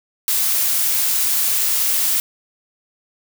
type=noise; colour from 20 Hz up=blue; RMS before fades=-18 dBFS; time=0.28-2.2 s; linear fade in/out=0 ms; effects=none